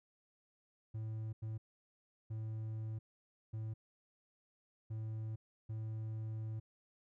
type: tone bursts at uneven times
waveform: triangle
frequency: 110 Hz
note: A2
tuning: in tune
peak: -37 dBFS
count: 6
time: 0.94-1.33 / 1.42-1.58 / 2.3-2.99 / 3.53-3.74 / 4.9-5.36 / 5.69-6.6 s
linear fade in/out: 10 ms
effects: none